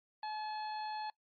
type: harmonic tone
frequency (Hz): 857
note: A5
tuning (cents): -46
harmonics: 1 / 2 / 3 / 4 / 5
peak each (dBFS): -38 / -49 / -55 / -58 / -50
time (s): 0.23-1.1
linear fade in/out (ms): 2
effects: noise-tail reverb RT60 0.1 s tail -23 dB re dry + MP3 32 kbps